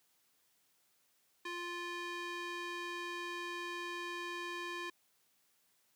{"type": "tone with band-pass filter", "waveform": "square", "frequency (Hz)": 349.2, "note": "F4", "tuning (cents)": 0, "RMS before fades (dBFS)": -42, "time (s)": [1.45, 4.9], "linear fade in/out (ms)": 5, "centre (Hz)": 2100, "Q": 0.88, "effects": ["white hiss -74 dBFS RMS until 5.95 s", "high-pass 100 Hz 12 dB/octave"]}